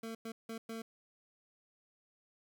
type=tone bursts at uneven times; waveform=25% pulse; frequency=225.9 Hz; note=A3; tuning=46 cents sharp; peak=-37 dBFS; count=4; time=0.03-0.15 / 0.25-0.32 / 0.49-0.58 / 0.69-0.82 s; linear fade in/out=5 ms; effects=none